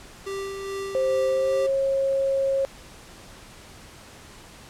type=tone with tremolo; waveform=square; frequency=392 Hz; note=G4; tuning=in tune; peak=-29 dBFS; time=0.26-1.67 s; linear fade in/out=10 ms; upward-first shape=sine; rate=2.4 Hz; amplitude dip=35%
type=tone with pitch glide; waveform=sine; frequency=525 to 542.6 Hz; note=C5 to C#5; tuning=+6 to -37 cents; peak=-20 dBFS; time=0.95-2.65 s; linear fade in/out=0 ms; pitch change=+57 cents; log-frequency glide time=1.28-1.72 s
effects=pink hiss -46 dBFS RMS until 4.69 s + low-pass 10000 Hz 12 dB/octave